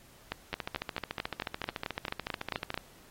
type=two click trains; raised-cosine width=0.3 ms; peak=-16 / -17 dBFS; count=12 / 32; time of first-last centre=0.32-2.743 / 0.53-2.776 s; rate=4.54 / 13.8 Hz; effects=pink hiss -58 dBFS RMS until 3.1 s + AAC 48 kbps